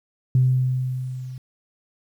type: tone with level ramp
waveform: sine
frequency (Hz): 128.3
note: C3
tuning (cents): -34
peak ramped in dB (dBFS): -12 to -32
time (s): 0.35-1.38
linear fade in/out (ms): 2
effects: tanh soft clip ceiling -8 dBFS + 9-bit